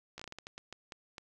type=slowing click train; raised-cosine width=0.2 ms; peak=-27 dBFS; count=12; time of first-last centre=0.18-1.182 s; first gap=15 ms; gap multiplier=1.33; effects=none